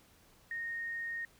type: tone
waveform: sine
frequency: 1854 Hz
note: A#6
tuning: 10 cents flat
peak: -36 dBFS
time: 0.51-1.25 s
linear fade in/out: 2 ms
effects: pink hiss -64 dBFS RMS until 1.39 s